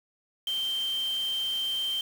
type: tone in noise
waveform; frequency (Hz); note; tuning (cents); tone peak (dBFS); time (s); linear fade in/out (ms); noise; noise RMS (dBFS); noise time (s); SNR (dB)
sine; 3136; G7; 0; -27; 0.47-2.01; 2; white; -44; 0.47-2.01; +14
effects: none